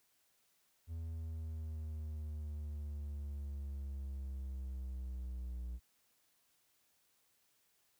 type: linear sweep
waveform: triangle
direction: down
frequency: 82.41 to 60.1 Hz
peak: -38 dBFS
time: 0.87-5.8 s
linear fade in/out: 50 ms
effects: white hiss -75 dBFS RMS until 7.99 s